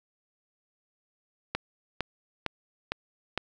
click train, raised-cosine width 0.3 ms, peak -12 dBFS, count 5, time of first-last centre 1.55-3.376 s, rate 2.19 Hz, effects none

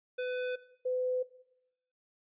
square / sine tone pair in turn, 501 / 505.9 Hz, B4 / B4, +25 / +42 cents, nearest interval unison, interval 17 cents, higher second, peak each -33 / -29 dBFS, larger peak second, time 0.18-0.56 / 0.85-1.23 s, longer neither, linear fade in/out 10 ms, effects noise-tail reverb RT60 0.8 s tail -17 dB re dry + resampled to 8000 Hz

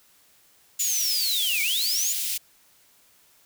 white high-pass noise, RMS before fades -28 dBFS, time 0.79-2.38 s, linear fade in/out 10 ms, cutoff 2600 Hz, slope 24 dB/octave
sine linear two-way sweep, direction down then up, 7110 to 2200 to 7110 Hz, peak -24 dBFS, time 0.79-2.13 s, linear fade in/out 10 ms, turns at 1.62 s
effects white hiss -59 dBFS RMS until 3.45 s

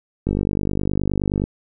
click train, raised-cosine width 3 ms, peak -8 dBFS, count 59, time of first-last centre 0.27-1.439 s, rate 49.6 Hz, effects none

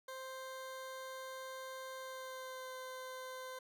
20% pulse tone with pitch glide, 523.3 to 515.5 Hz, C5 to C5, 0 to -26 cents, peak -40 dBFS, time 0.08-3.59 s, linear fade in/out 5 ms, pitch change -26 cents, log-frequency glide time 1.97-2.73 s, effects none

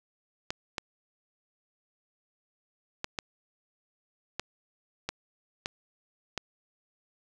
clicks, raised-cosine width 0.2 ms, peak -14 dBFS, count 8, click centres 0.505 / 0.782 / 3.044 / 3.188 / 4.396 / 5.09 / 5.659 / 6.377 s, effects none

